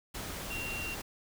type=tone in noise; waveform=sine; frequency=2753 Hz; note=F7; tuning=25 cents flat; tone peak=-37 dBFS; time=0.5-0.95 s; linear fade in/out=10 ms; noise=pink; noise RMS=-40 dBFS; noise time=0.14-1.02 s; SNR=0 dB; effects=none